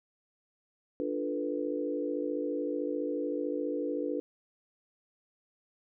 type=chord; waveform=sine; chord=B half-diminished seventh; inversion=first; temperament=equal; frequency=293.7 / 349.2 / 440 / 493.9 Hz; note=D4 / F4 / A4 / B4; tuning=0 / 0 / 0 / 0 cents; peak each=-34 / -38 / -37 / -35 dBFS; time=1-4.2 s; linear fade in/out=0 ms; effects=none